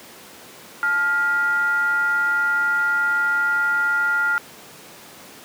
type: tone with frequency modulation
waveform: sine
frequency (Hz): 1406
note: F6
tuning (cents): +11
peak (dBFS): -17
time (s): 0.83-4.38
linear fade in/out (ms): 0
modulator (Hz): 540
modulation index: 0.41
effects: pink hiss -42 dBFS RMS until 5.44 s + high-pass 200 Hz 12 dB/octave